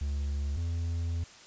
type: tone pair in turn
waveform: triangle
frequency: 71.1 / 84.28 Hz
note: C#2 / E2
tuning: +45 / +39 cents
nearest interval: minor third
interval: 294 cents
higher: second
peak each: -27 dBFS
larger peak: neither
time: 0.01-0.57 / 0.57-1.24 s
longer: second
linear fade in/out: 5 ms
effects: white hiss -52 dBFS RMS until 1.46 s + resampled to 16000 Hz